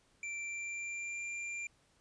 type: tone with pitch glide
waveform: square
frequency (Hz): 2349 to 2379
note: D7 to D7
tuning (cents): 0 to +22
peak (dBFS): -39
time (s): 0.23-1.67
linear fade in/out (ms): 2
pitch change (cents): +22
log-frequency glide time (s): 0.39-1.22
effects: pink hiss -70 dBFS RMS until 2 s + resampled to 22050 Hz